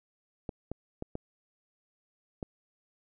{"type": "clicks", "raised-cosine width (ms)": 2, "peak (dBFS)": -22, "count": 5, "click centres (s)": [0.492, 0.716, 1.024, 1.154, 2.428], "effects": []}